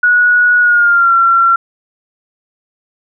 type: tone with pitch glide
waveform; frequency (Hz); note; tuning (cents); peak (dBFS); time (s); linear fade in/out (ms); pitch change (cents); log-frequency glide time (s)
sine; 1461 to 1363.2; F#6 to F6; -22 to -42; -6; 0.03-1.56; 5; -120; 0.6-1.14
effects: none